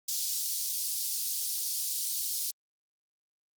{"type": "high-pass noise", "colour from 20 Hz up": "pink", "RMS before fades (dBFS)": -32, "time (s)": [0.08, 2.51], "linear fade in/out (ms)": 5, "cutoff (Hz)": 4700, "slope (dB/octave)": 24, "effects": ["Opus 48 kbps"]}